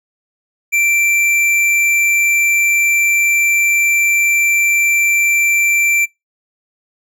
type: tone with hard clipping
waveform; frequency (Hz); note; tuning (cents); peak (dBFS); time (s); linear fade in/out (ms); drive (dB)
sine; 2349; D7; 0; -13; 0.72-6.06; 20; 11
effects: noise-tail reverb RT60 0.2 s tail -24 dB re dry